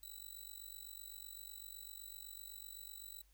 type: tone with amplitude modulation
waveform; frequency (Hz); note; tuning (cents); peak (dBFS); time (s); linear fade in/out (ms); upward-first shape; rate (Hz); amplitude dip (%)
5% pulse; 3951; B7; 0; -38; 0.03-3.22; 2; sine; 47.9; 90
effects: added 50 Hz sine -67 dBFS peak until 3.33 s + white hiss -75 dBFS RMS until 3.33 s